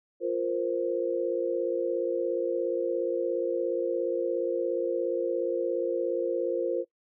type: chord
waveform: sine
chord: F suspended fourth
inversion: none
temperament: equal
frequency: 349.2 / 466.2 / 523.3 Hz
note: F4 / Bb4 / C5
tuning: 0 / 0 / 0 cents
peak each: -30 dBFS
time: 0.2-6.85 s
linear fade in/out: 50 ms
effects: noise-tail reverb RT60 0.1 s tail -20 dB re dry